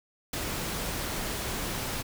pink noise with ADSR envelope, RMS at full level -30 dBFS, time 0.33-2.03 s, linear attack 4 ms, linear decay 15 ms, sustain -3 dB, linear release 22 ms, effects none

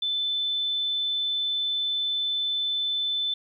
sine tone, 3520 Hz, A7, in tune, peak -24 dBFS, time 0.02-3.34 s, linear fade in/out 5 ms, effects 11-bit

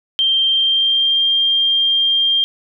sine tone with pitch glide, 3160 to 3195 Hz, G7 to G7, +13 to +32 cents, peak -12 dBFS, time 0.19-2.44 s, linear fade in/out 0 ms, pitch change +19 cents, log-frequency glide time 0.49-1.26 s, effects none

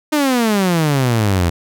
sawtooth exponential sweep, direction down, 310 to 82.41 Hz, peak -9 dBFS, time 0.12-1.5 s, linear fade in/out 10 ms, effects none

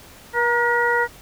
harmonic tone with a mistuned harmonic, 478.6 Hz, A#4, 46 cents sharp, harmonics 1 / 2 / 3 / 4, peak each -22 / -22 / -22 / -22 dBFS, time 0.33-1.08 s, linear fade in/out 50 ms, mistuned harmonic 2, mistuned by -33 cents, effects pink hiss -45 dBFS RMS until 1.21 s

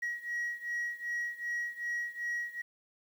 sine beating tone pair, 1905 / 1907.6 Hz, A#6 / A#6, +37 / +39 cents, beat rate 2.6 Hz, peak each -34 / -36 dBFS, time 0.02-2.62 s, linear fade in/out 10 ms, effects tanh soft clip ceiling -30 dBFS + 10-bit

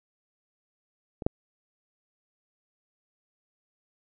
clicks, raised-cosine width 2 ms, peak -22 / -9 dBFS, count 2, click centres 1.222 / 1.265 s, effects none

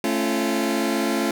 sawtooth chord, A augmented, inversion none, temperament just, 220 / 275 / 343.8 Hz, A3 / C#4 / E#4, 0 / -14 / -27 cents, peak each -21 dBFS, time 0.04-1.31 s, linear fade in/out 2 ms, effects none

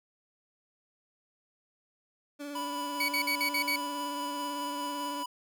30% pulse tone with vibrato, 288.1 Hz, D4, 33 cents flat, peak -35 dBFS, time 2.39-5.24 s, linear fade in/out 20 ms, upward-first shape sine, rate 18 Hz, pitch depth 27 cents each way
square tone with tremolo, 987 Hz, B5, 1 cent flat, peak -34 dBFS, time 2.55-5.26 s, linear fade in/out 5 ms, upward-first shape sine, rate 4.9 Hz, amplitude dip 25%
30% pulse tone bursts, 2258 Hz, C#7, 31 cents sharp, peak -25 dBFS, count 6, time 3-3.761 s, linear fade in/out 5 ms, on 86 ms, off 49 ms
effects none

